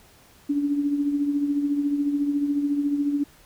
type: tone with tremolo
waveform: sine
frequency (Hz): 287.3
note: D4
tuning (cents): -38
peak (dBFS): -18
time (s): 0.49-3.24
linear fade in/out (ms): 10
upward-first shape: triangle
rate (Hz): 14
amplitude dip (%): 60
effects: pink hiss -54 dBFS RMS until 3.45 s